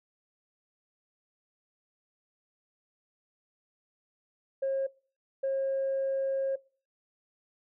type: tone pair in turn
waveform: sine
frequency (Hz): 540 / 540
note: C#5 / C#5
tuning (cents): -45 / -45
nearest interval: unison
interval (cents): 0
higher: neither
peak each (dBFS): -25 / -25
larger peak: neither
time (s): 4.62-4.87 / 5.43-6.56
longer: second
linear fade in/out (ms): 10
effects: noise-tail reverb RT60 0.4 s tail -24 dB re dry + tanh soft clip ceiling -24 dBFS